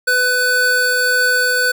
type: tone pair together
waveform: square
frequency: 499.8 / 1497.7 Hz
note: B4 / F#6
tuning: +21 / +21 cents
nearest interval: octave + perfect fifth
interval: 1900 cents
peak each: -22 / -14 dBFS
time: 0.07-1.72 s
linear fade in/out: 10 ms
effects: none